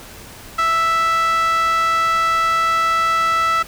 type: tone with band-pass filter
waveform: 5% pulse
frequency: 659.3 Hz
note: E5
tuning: in tune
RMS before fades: -17 dBFS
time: 0.58-3.63 s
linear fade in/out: 10 ms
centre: 1400 Hz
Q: 4.6
effects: pink hiss -38 dBFS RMS until 3.67 s